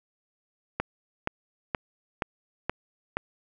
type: click train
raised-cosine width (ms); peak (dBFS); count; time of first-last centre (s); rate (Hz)
0.5; -11; 6; 0.8-3.17; 2.11
effects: none